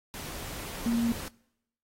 sine tone in noise, 233.1 Hz, A#3, in tune, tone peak -24 dBFS, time 0.86-1.12 s, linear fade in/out 0 ms, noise pink, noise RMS -40 dBFS, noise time 0.14-1.28 s, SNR +13 dB, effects noise-tail reverb RT60 0.8 s tail -23 dB re dry + AAC 48 kbps

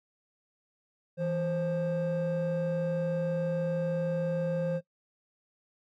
triangle tone pair together, 164.81 / 528.1 Hz, E3 / C5, 0 / +16 cents, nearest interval octave + minor sixth, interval 2016 cents, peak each -28 / -27 dBFS, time 1.17-4.81 s, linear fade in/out 50 ms, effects noise-tail reverb RT60 0.1 s tail -19 dB re dry + tanh soft clip ceiling -22 dBFS

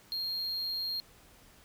triangle tone, 4228 Hz, C8, 17 cents sharp, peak -31 dBFS, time 0.12-1 s, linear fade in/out 0 ms, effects pink hiss -59 dBFS RMS until 1.64 s

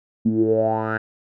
10% pulse tone with low-pass filter sweep, 110 Hz, A2, in tune, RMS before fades -20 dBFS, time 0.25-0.98 s, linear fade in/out 10 ms, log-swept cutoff 220 to 1600 Hz, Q 9.1, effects none

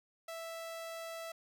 sawtooth tone, 659.3 Hz, E5, in tune, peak -38 dBFS, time 0.28-1.32 s, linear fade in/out 5 ms, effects none

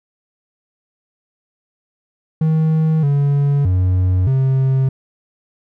triangle tone with pitch steps, 158.4 / 142.1 / 91.9 / 132.9 Hz, D#3 / C#3 / F#2 / C3, +31 / +43 / -11 / +27 cents, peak -10 dBFS, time 2.41-4.89 s, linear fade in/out 5 ms, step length 620 ms, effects none

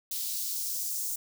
blue noise with high-pass filter sweep, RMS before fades -33 dBFS, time 0.11-1.16 s, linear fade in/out 5 ms, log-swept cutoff 3800 to 6800 Hz, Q 1.6, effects none

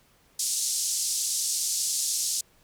pink band-pass noise, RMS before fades -28 dBFS, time 0.39-2.41 s, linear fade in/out 5 ms, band 5200 to 10000 Hz, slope 24 dB/octave, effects pink hiss -62 dBFS RMS until 2.63 s

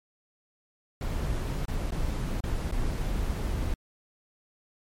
brown noise with dropouts, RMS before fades -29 dBFS, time 1.01-3.74 s, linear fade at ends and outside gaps 2 ms, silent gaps 1.655-1.681 / 1.907-1.92 / 2.405-2.437 / 2.714-2.722 s, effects MP3 64 kbps

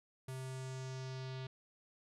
square tone with low-pass filter sweep, 130.81 Hz, C3, in tune, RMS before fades -44 dBFS, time 0.28-1.47 s, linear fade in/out 5 ms, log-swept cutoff 11000 to 3800 Hz, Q 2.3, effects none

